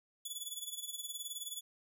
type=tone with tremolo; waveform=15% pulse; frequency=3425 Hz; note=A7; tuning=47 cents flat; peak=-31 dBFS; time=0.25-1.61 s; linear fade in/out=5 ms; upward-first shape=sine; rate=19 Hz; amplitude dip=75%; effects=none